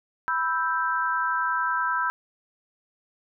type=chord; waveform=sine; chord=E minor; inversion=second; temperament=equal; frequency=987.8 / 1318.5 / 1568 Hz; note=B5 / E6 / G6; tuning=0 / 0 / 0 cents; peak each=-27 dBFS; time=0.28-2.1 s; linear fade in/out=0 ms; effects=none